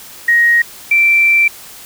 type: tone pair in turn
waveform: sine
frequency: 1880 / 2344 Hz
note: A#6 / D7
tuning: +14 / -4 cents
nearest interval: major third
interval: 382 cents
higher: second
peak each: -7 dBFS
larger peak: neither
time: 0.28-0.62 / 0.91-1.48 s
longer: second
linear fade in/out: 5 ms
effects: white hiss -35 dBFS RMS until 1.85 s